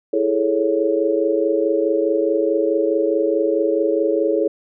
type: chord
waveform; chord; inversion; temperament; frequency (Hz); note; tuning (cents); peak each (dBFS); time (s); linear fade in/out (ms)
sine; A major seventh; second; equal; 329.6 / 415.3 / 440 / 554.4; E4 / G#4 / A4 / C#5; 0 / 0 / 0 / 0; -21; 0.13-4.48; 5
effects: none